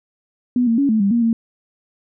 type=tone with pitch steps; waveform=sine; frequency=246.5 / 229 / 280.3 / 219.1 / 198.7 / 235.4 / 228.4 Hz; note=B3 / A#3 / C#4 / A3 / G3 / A#3 / A#3; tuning=-3 / -31 / +19 / -7 / +24 / +17 / -35 cents; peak=-13 dBFS; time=0.56-1.33 s; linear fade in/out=2 ms; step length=110 ms; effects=none